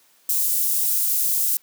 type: high-pass noise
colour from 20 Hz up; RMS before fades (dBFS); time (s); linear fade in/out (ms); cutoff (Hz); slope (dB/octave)
white; -21; 0.29-1.57; 2; 9500; 12
effects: white hiss -58 dBFS RMS until 1.62 s + high-pass 200 Hz 12 dB/octave